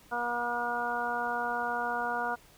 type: harmonic tone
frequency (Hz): 239.8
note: A#3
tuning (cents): +49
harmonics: 1 / 2 / 3 / 4 / 5 / 6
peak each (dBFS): -43 / -39 / -34 / -35 / -39 / -34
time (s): 0.11-2.36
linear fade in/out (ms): 20
effects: pink hiss -58 dBFS RMS until 2.57 s